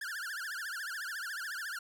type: tone with vibrato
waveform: 45% pulse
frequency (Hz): 1568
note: G6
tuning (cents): 0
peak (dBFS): -37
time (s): 0.01-1.79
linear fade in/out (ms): 5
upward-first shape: triangle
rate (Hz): 14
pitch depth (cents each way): 260
effects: none